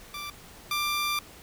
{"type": "tone pair in turn", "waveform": "15% pulse", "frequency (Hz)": [1174.7, 1184.2], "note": ["D6", "D6"], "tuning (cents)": [0, 14], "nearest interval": "unison", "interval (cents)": 14, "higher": "second", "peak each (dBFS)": [-29, -20], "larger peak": "second", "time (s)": [[0.14, 0.3], [0.71, 1.19]], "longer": "second", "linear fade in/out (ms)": 2, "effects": ["pink hiss -49 dBFS RMS until 1.42 s"]}